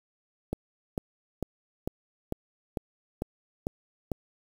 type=click train; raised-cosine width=2 ms; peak=-16 dBFS; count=9; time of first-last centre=0.53-4.117 s; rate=2.23 Hz; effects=7-bit